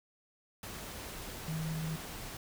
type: tone in noise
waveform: sine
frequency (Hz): 159.1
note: D#3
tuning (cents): +39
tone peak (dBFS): -34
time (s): 1.48-1.96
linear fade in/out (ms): 2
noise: pink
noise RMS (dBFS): -44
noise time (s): 0.63-2.37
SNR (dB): +7
effects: none